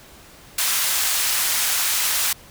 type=band-pass noise; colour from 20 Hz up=white; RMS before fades=-21 dBFS; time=0.58-2.33 s; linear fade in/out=5 ms; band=1000 to 16000 Hz; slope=12 dB/octave; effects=pink hiss -46 dBFS RMS until 2.5 s